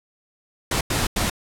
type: noise bursts at uneven times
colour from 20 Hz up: pink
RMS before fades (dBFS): -22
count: 3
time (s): 0.71-0.81 / 0.9-1.07 / 1.16-1.3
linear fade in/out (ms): 5
effects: low-pass 12000 Hz 12 dB/octave